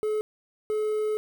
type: tone pair in turn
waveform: triangle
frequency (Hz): 428.3 / 428.3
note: A4 / A4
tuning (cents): -47 / -47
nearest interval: unison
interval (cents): 0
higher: neither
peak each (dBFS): -22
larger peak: neither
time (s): 0.03-0.21 / 0.7-1.17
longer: second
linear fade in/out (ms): 0
effects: 8-bit